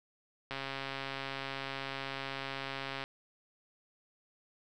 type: click train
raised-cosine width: 0.3 ms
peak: -22 dBFS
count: 345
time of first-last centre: 0.51-3.039 s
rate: 136 Hz
effects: none